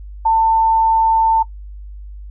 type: tone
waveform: sine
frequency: 895 Hz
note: A5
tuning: 29 cents sharp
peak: -10 dBFS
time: 0.25-1.43 s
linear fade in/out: 10 ms
effects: noise-tail reverb RT60 0.1 s tail -18 dB re dry + added 50 Hz sine -30 dBFS peak until 2.3 s